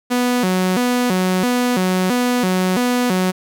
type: tone with vibrato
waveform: sawtooth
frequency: 213.4 Hz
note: G#3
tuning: 47 cents sharp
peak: -11 dBFS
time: 0.1-3.32 s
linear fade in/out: 20 ms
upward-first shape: square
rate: 1.5 Hz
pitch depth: 250 cents each way
effects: none